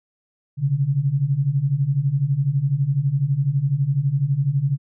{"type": "beating tone pair", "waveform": "sine", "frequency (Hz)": [131.3, 143.3], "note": ["C3", "D3"], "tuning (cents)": [6, -42], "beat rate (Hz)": 12, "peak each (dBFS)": [-22, -19], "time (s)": [0.57, 4.78], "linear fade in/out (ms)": 50, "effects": []}